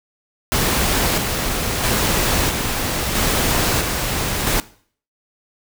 pink noise with tremolo, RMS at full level -18 dBFS, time 0.52-4.6 s, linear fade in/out 0 ms, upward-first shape square, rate 0.76 Hz, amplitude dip 35%, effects noise-tail reverb RT60 0.5 s tail -19 dB re dry

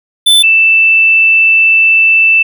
square / sine tone pair in turn, 3520 / 2652 Hz, A7 / E7, 0 / +10 cents, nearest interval perfect fourth, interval 490 cents, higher first, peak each -4 dBFS, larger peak neither, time 0.26-0.43 / 0.43-2.43 s, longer second, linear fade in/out 10 ms, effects none

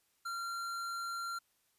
sine tone with tanh clipping, 1377 Hz, F6, 25 cents flat, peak -39 dBFS, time 0.25-1.39 s, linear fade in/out 10 ms, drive 18 dB, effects white hiss -75 dBFS RMS until 1.78 s + resampled to 32000 Hz

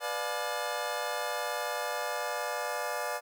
25% pulse chord, B diminished seventh, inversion none, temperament just, 493.9 / 592.7 / 711.2 / 853.4 Hz, B4 / D5 / F5 / Ab5, 0 / +16 / +31 / +47 cents, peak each -35 / -32 / -34 / -34 dBFS, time 0-3.21 s, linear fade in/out 50 ms, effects none

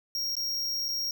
square tone with dropouts, 5588 Hz, F8, in tune, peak -29 dBFS, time 0.15-1.11 s, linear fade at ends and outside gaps 1 ms, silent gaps 0.353-0.367 / 0.883-0.887 s, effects none

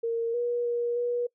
sine tone with pitch steps, 461.5 / 480.6 / 476.3 / 482.9 Hz, A#4 / B4 / A#4 / B4, -17 / -47 / +37 / -39 cents, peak -25 dBFS, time 0.03-1.27 s, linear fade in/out 10 ms, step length 310 ms, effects noise-tail reverb RT60 0.1 s tail -23 dB re dry

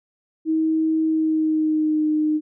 sine tone with pitch glide, 318 to 306.6 Hz, D#4 to D#4, +38 to -25 cents, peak -17 dBFS, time 0.45-2.41 s, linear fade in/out 50 ms, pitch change -63 cents, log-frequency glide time 1.05-2.07 s, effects none

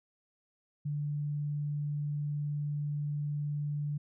sine tone, 146.83 Hz, D3, in tune, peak -31 dBFS, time 0.85-3.98 s, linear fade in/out 10 ms, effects none

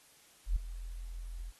sine tone with ADSR envelope, 42.29 Hz, E1, 45 cents sharp, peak -24 dBFS, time 0.46-1.52 s, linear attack 100 ms, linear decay 8 ms, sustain -15 dB, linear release 33 ms, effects white hiss -62 dBFS RMS until 1.59 s + AAC 32 kbps

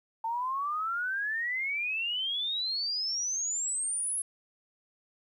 sine exponential sweep, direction up, 891 to 10850 Hz, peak -29 dBFS, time 0.24-4.22 s, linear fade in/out 5 ms, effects 11-bit

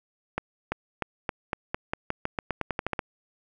accelerating click train, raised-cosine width 0.5 ms, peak -12 dBFS, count 17, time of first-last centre 0.38-2.992 s, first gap 340 ms, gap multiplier 0.89, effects none

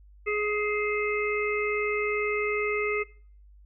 harmonic tone with a mistuned harmonic, 418.8 Hz, G#4, 15 cents sharp, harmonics 1 / 3 / 5 / 6, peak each -27 / -34 / -30 / -35 dBFS, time 0.26-3.04 s, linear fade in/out 20 ms, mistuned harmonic 6, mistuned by +42 cents, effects noise-tail reverb RT60 0.5 s tail -23 dB re dry + added 50 Hz sine -50 dBFS peak until 3.65 s

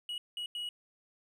triangle tone bursts at uneven times, 2911 Hz, F#7, 29 cents flat, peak -34 dBFS, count 3, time 0.09-0.18 / 0.37-0.46 / 0.55-0.69 s, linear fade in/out 2 ms, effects none

